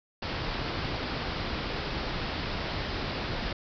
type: low-pass noise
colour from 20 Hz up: pink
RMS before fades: -33 dBFS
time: 0.22-3.53 s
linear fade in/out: 5 ms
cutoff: 5200 Hz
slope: 96 dB/octave
effects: none